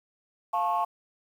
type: chord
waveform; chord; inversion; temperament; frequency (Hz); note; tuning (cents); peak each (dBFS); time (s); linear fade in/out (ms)
sine; F augmented; none; just; 698.5 / 873.1 / 1091.3; F5 / A5 / C#6; 0 / -14 / -27; -28 / -27 / -27; 0.53-0.85; 10
effects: tanh soft clip ceiling -18 dBFS + 9-bit